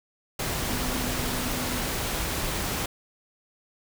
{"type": "tone in noise", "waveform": "sine", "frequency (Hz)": 250, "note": "B3", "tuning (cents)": 21, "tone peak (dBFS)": -35, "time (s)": [0.7, 1.8], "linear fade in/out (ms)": 5, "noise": "pink", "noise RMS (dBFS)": -29, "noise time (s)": [0.39, 2.86], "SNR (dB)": -9, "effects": []}